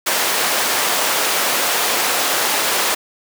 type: high-pass noise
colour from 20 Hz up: pink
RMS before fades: -18 dBFS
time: 0.06-2.95 s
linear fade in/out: 10 ms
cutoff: 550 Hz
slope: 12 dB/octave
effects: none